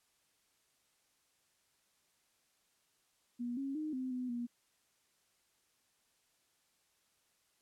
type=tone with pitch steps; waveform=sine; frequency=241.4 / 273.4 / 307.9 / 258 / 251.5 / 239.5 Hz; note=B3 / C#4 / D#4 / C4 / B3 / A#3; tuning=-39 / -24 / -18 / -24 / +32 / +47 cents; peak=-36 dBFS; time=3.39-4.47 s; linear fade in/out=20 ms; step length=180 ms; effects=white hiss -75 dBFS RMS until 7.61 s + low-pass 11000 Hz 12 dB/octave